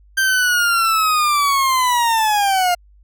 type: linear sweep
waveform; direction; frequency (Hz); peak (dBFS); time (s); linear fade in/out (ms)
40% pulse; down; 1575 to 698.5; -13; 0.17-2.75; 10
effects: added 50 Hz sine -46 dBFS peak until 3.03 s

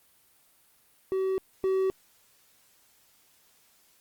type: tone pair in turn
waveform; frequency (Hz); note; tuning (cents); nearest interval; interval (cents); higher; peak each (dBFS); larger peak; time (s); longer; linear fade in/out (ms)
triangle; 380.5 / 380.5; F#4 / F#4; +48 / +48; unison; 0; neither; -23 / -21; second; 1.12-1.38 / 1.64-1.9; neither; 0
effects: white hiss -63 dBFS RMS until 4 s + Opus 32 kbps

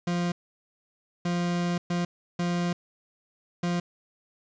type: tone bursts at uneven times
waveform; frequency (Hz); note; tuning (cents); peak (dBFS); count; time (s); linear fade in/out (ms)
40% pulse; 174.61; F3; 0; -24; 5; 0.07-0.32 / 1.25-1.78 / 1.9-2.05 / 2.39-2.73 / 3.63-3.8; 5
effects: resampled to 16000 Hz + 9-bit

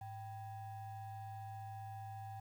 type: ring-modulated tone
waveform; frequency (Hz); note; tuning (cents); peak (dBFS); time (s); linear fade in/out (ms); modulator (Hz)
triangle; 442.6; A4; +10; -40; 0.01-2.4; 5; 338
effects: 11-bit

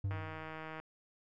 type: tone with exponential decay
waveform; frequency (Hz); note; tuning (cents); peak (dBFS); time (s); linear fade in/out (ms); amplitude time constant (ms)
triangle; 98; G2; 0; -29; 0.04-0.69; 5; 140
type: click train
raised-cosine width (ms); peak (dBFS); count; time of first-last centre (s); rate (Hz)
0.5; -30; 110; 0.11-0.8; 158
effects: none

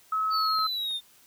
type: tone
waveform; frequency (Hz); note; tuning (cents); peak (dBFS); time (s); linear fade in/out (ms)
sine; 1288; E6; -41; -24; 0.12-0.67; 5
type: linear sweep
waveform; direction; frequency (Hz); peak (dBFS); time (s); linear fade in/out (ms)
triangle; down; 4555 to 3590; -27; 0.3-1.01; 50
type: clicks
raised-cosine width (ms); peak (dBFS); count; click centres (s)
0.5; -31 / -39; 2; 0.588 / 0.91
effects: white hiss -58 dBFS RMS until 1.26 s

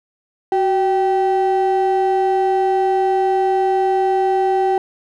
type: ring-modulated tone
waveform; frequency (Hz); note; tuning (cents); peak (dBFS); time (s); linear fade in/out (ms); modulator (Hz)
triangle; 577; D5; -31; -8; 0.52-4.78; 2; 203
effects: tanh soft clip ceiling -5 dBFS

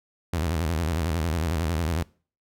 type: tone with vibrato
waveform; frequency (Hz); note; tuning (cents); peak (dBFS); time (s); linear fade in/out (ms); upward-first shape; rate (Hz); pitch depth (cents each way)
sawtooth; 81.5; E2; -19; -20; 0.33-2.03; 5; square; 11; 120
effects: noise-tail reverb RT60 0.4 s tail -23 dB re dry

